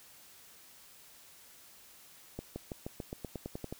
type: accelerating click train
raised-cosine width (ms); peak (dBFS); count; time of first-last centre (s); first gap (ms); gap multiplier
2; -25; 12; 2.39-3.725; 170; 0.93
effects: white hiss -57 dBFS RMS until 3.79 s